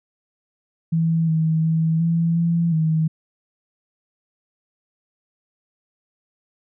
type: tone with pitch steps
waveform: sine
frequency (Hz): 163.8 / 159.8 / 161.5 / 166.7 / 168.6 / 158.9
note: E3 / D#3 / E3 / E3 / E3 / D#3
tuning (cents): -11 / +47 / -35 / +20 / +39 / +37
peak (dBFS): -16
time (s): 0.92-3.08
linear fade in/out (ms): 10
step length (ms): 360
effects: none